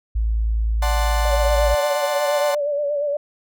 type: tone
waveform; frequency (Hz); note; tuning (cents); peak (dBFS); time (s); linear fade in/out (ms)
sine; 55; A1; 0; -17; 0.15-1.75; 10
type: chord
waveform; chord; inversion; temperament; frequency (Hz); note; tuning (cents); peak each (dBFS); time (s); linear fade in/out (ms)
35% pulse; D dominant seventh; none; equal; 587.3 / 740 / 880 / 1046.5; D5 / F#5 / A5 / C6; 0 / 0 / 0 / 0; -26 / -25 / -26 / -27; 0.82-2.55; 5
type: tone with vibrato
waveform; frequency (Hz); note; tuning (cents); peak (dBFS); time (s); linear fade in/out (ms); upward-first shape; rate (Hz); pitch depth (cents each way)
sine; 580; D5; -22; -19; 1.25-3.17; 5; sine; 8.5; 48
effects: none